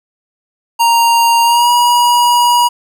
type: tone with pitch glide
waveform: square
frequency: 932.3 to 963.5 Hz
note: A#5 to B5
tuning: 0 to -43 cents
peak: -8 dBFS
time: 0.79-2.69 s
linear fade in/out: 20 ms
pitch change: +57 cents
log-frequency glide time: 1.43-1.7 s
effects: none